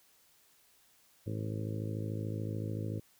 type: harmonic tone with a mistuned harmonic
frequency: 53.6 Hz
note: A1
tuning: 45 cents flat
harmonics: 2 / 3 / 4 / 5 / 6 / 7 / 8 / 9 / 10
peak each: -36 / -43 / -44 / -47 / -44 / -50 / -48 / -50 / -51 dBFS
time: 1.26-3 s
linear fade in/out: 10 ms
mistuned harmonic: 10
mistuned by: +22 cents
effects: white hiss -66 dBFS RMS until 3.19 s